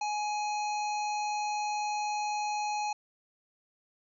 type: harmonic tone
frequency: 838 Hz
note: G#5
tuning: 15 cents sharp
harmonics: 1 / 3 / 5 / 7 / 8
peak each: -30 / -40 / -44 / -47 / -48 dBFS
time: 0.01-2.93 s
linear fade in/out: 5 ms
effects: none